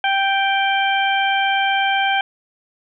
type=harmonic tone; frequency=784 Hz; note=G5; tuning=in tune; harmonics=1 / 2 / 3 / 4; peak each=-18 / -21 / -23 / -24 dBFS; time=0.04-2.21 s; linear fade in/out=2 ms; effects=none